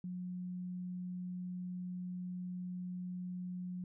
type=tone; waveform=sine; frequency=180.6 Hz; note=F#3; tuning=42 cents flat; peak=-39 dBFS; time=0.04-3.84 s; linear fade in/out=2 ms; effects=none